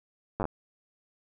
slowing click train, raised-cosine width 1 ms, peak -16 dBFS, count 6, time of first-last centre 0.4-0.454 s, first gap 9 ms, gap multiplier 1.09, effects none

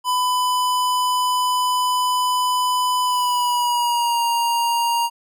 square tone with pitch glide, 1000 to 938.4 Hz, B5 to A#5, +21 to +11 cents, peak -18 dBFS, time 0.04-5.1 s, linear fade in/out 50 ms, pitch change -110 cents, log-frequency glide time 3.04-4.22 s, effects none

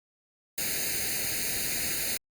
white noise with comb filter, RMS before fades -30 dBFS, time 0.58-2.17 s, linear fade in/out 0 ms, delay 0.45 ms, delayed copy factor +0.9, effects Opus 48 kbps

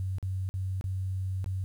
sine tone with dropouts, 94.5 Hz, F#2, 37 cents sharp, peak -29 dBFS, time 0-1.64 s, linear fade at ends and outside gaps 0 ms, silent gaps 0.184-0.227 / 0.49-0.54 / 0.811-0.841 / 1.443-1.461 s, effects 10-bit

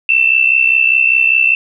sine tone pair together, 2637 / 2702 Hz, E7 / E7, 0 / +42 cents, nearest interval unison, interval 42 cents, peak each -11 / -11 dBFS, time 0.09-1.55 s, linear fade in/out 2 ms, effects none

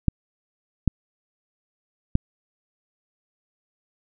clicks, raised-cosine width 5 ms, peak -5 dBFS, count 3, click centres 0.083 / 0.877 / 2.154 s, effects none

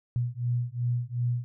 sine beating tone pair, 120 / 122.7 Hz, B2 / B2, -49 / -11 cents, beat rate 2.7 Hz, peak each -29 dBFS, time 0.16-1.44 s, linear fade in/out 0 ms, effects none

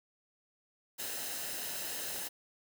white noise with comb filter, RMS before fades -39 dBFS, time 0.98-2.29 s, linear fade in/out 20 ms, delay 0.87 ms, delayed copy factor -0.5, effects none

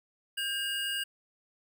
square tone pair together, 1602.3 / 2855 Hz, G6 / F7, +37 / +37 cents, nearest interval minor seventh, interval 1000 cents, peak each -36 / -33 dBFS, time 0.37-1.04 s, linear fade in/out 10 ms, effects none

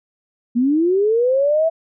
sine linear sweep, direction up, 230 to 663 Hz, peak -13 dBFS, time 0.55-1.7 s, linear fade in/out 20 ms, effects none

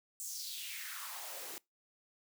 white noise with high-pass filter sweep, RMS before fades -44 dBFS, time 0.2-1.58 s, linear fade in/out 0 ms, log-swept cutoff 7800 to 330 Hz, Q 3.2, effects noise-tail reverb RT60 0.2 s tail -24 dB re dry

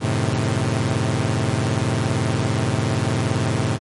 sawtooth chord, F# diminished seventh, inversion none, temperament equal, 92.5 / 110 / 130.81 / 155.56 Hz, F#2 / A2 / C3 / Eb3, 0 / 0 / 0 / 0 cents, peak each -23 / -18 / -19 / -23 dBFS, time 0-3.79 s, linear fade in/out 50 ms, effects MP3 48 kbps

